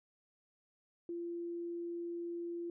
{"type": "tone", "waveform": "sine", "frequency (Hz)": 342.9, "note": "F4", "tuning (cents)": -32, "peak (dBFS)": -38, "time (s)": [1.09, 2.7], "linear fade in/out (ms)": 2, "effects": []}